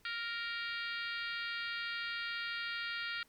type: harmonic tone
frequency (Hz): 466.2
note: A#4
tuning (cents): 0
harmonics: 3 / 4 / 5 / 6 / 7 / 8 / 9 / 10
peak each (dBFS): -41 / -43 / -45 / -47 / -48 / -49 / -50 / -51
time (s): 0.05-3.23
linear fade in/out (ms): 2
effects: pink hiss -68 dBFS RMS until 3.28 s